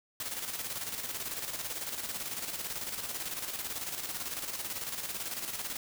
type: noise with tremolo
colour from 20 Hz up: white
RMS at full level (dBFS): -36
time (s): 0.2-5.77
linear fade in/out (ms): 2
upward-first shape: square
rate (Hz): 18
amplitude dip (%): 50
effects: none